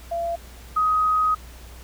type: tone pair in turn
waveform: sine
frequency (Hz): 680 / 1257.3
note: F5 / D#6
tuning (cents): -46 / +18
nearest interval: major seventh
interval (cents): 1064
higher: second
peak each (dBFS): -23 / -17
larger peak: second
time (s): 0.11-0.36 / 0.76-1.35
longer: second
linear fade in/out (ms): 10
effects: added 60 Hz sine -41 dBFS peak until 1.83 s + pink hiss -47 dBFS RMS until 1.83 s